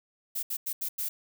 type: noise bursts at uneven times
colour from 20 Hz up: violet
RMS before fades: -32 dBFS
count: 5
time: 0.35-0.43 / 0.5-0.57 / 0.66-0.73 / 0.81-0.89 / 0.98-1.09 s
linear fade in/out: 10 ms
effects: none